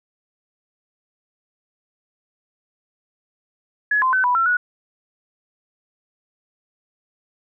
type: tone with pitch steps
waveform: sine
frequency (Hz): 1691 / 1036 / 1520 / 986 / 1350 / 1462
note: G#6 / C6 / F#6 / B5 / E6 / F#6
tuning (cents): +31 / -17 / +46 / -3 / +41 / -21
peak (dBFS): -15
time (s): 3.91-4.57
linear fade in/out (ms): 5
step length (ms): 110
effects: none